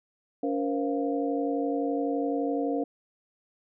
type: tone cluster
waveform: sine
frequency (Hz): 283.4 / 470.2 / 522 / 696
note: C#4 / A#4 / C5 / F5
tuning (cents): +38 / +15 / -4 / -6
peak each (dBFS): -28 / -31 / -34 / -34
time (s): 0.43-2.84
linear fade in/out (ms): 5
effects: none